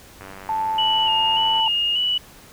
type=click train; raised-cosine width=0.5 ms; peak=-23 dBFS; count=135; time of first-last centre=0.21-1.599 s; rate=96.5 Hz
type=tone with pitch glide; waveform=sine; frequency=880 to 890.7 Hz; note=A5 to A5; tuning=0 to +21 cents; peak=-20 dBFS; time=0.49-1.68 s; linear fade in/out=2 ms; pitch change=+21 cents; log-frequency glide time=0.84-1.32 s
type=tone with vibrato; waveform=sine; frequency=2898 Hz; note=F#7; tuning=37 cents flat; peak=-18 dBFS; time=0.78-2.18 s; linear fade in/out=5 ms; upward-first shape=square; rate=1.7 Hz; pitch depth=32 cents each way
effects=pink hiss -46 dBFS RMS until 2.52 s